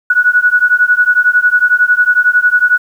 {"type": "beating tone pair", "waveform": "sine", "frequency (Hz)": [1463, 1474], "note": ["F#6", "F#6"], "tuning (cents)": [-20, -7], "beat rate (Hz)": 11, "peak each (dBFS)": -10, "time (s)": [0.1, 2.78], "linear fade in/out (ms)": 5, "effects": ["7-bit"]}